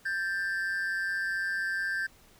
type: tone pair together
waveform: triangle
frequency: 1575.7 / 1760 Hz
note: G6 / A6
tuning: +9 / 0 cents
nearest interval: major second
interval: 191 cents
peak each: -28 / -33 dBFS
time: 0.05-2.07 s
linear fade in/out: 10 ms
effects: pink hiss -59 dBFS RMS until 2.39 s